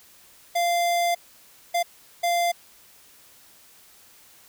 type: tone bursts at uneven times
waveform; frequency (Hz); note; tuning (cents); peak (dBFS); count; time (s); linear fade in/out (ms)
square; 693; F5; -14; -21; 3; 0.55-1.15 / 1.74-1.83 / 2.23-2.52; 10
effects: white hiss -53 dBFS RMS until 4.48 s